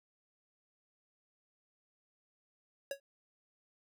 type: tone with exponential decay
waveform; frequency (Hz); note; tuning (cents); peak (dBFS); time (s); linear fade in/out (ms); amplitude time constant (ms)
square; 554.4; C#5; 0; -33; 2.91-3; 2; 19
effects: none